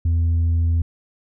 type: tone with tanh clipping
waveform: sine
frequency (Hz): 83.3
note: E2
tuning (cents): +19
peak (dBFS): -16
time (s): 0.05-0.82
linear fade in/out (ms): 5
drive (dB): 2
effects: none